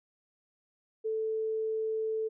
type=tone; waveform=sine; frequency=440 Hz; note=A4; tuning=in tune; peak=-29 dBFS; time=1.04-2.29 s; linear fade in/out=20 ms; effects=none